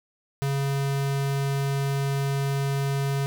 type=tone; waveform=square; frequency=138.59 Hz; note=C#3; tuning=in tune; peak=-24 dBFS; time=0.42-3.26 s; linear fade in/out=0 ms; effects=none